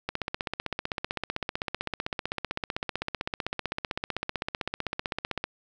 click train, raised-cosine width 0.3 ms, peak -13 dBFS, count 85, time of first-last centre 0.09-5.44 s, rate 15.7 Hz, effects none

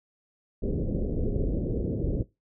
pink low-pass noise, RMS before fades -28 dBFS, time 0.62-2.23 s, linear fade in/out 10 ms, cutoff 520 Hz, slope 48 dB/octave, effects noise-tail reverb RT60 0.2 s tail -18 dB re dry

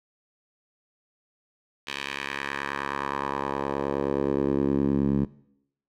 10% pulse tone with band-pass filter sweep, 69.6 Hz, C#2, 8 cents sharp, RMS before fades -27 dBFS, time 1.87-5.25 s, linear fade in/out 5 ms, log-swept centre 3000 to 200 Hz, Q 1.6, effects noise-tail reverb RT60 0.7 s tail -19 dB re dry

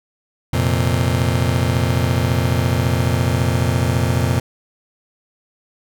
35% pulse chord, F suspended fourth, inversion none, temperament just, 87.31 / 116.41 / 130.96 Hz, F2 / Bb2 / C3, 0 / -2 / +2 cents, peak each -18 dBFS, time 0.53-4.4 s, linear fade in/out 5 ms, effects none

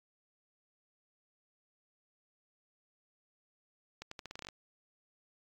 accelerating click train, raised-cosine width 0.2 ms, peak -26 dBFS, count 11, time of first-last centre 4.02-4.487 s, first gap 94 ms, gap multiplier 0.83, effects AAC 64 kbps

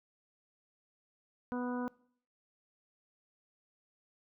harmonic tone, 246.9 Hz, B3, in tune, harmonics 1 / 2 / 3 / 4 / 5 / 6, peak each -35 / -41 / -47 / -44 / -50 / -48 dBFS, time 1.52-1.88 s, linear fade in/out 0 ms, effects noise-tail reverb RT60 0.6 s tail -23 dB re dry

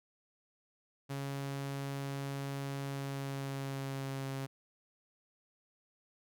sawtooth tone with pitch glide, 138.59 to 135.42 Hz, C#3 to C#3, 0 to -40 cents, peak -33 dBFS, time 1.09-4.47 s, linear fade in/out 20 ms, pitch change -40 cents, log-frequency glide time 2.82-4.29 s, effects none

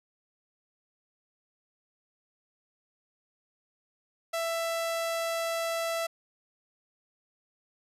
sawtooth tone, 664 Hz, E5, 12 cents sharp, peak -25 dBFS, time 4.33-6.07 s, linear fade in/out 10 ms, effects resampled to 32000 Hz

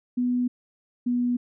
sine tone pair in turn, 246.9 / 244.3 Hz, B3 / B3, 0 / -19 cents, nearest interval unison, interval 19 cents, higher first, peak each -21 dBFS, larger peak neither, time 0.17-0.48 / 1.06-1.37 s, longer neither, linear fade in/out 10 ms, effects none

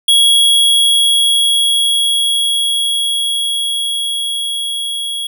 square tone with level ramp, 3322 Hz, G#7, in tune, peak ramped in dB -7 to -19 dBFS, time 0.08-5.27 s, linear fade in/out 5 ms, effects none

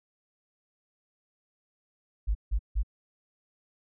sine tone bursts, 51.8 Hz, G#1, 4 cents flat, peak -23 dBFS, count 3, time 2.27-2.833 s, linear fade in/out 20 ms, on 81 ms, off 160 ms, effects none

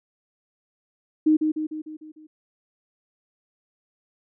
sine tone with echo, 309.8 Hz, D#4, 7 cents flat, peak -14 dBFS, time 1.26-1.37 s, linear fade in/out 10 ms, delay 150 ms, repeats 6, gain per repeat -5 dB, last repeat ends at 2.27 s, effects none

